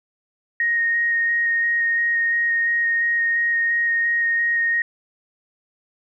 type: tone with vibrato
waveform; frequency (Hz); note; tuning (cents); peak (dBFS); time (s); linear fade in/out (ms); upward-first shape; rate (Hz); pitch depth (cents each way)
sine; 1864.7; A#6; 0; -17; 0.6-4.82; 2; square; 2.9; 8
effects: none